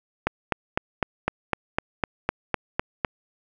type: click train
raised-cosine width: 0.5 ms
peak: -6 dBFS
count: 12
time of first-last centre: 0.27-3.048 s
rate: 3.96 Hz
effects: none